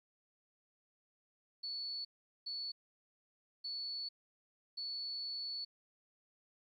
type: tone bursts at uneven times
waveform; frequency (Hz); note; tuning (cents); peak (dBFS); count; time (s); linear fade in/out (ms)
sine; 4435; C#8; 0; -39; 4; 1.63-2.05 / 2.46-2.72 / 3.64-4.09 / 4.77-5.65; 10
effects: 13-bit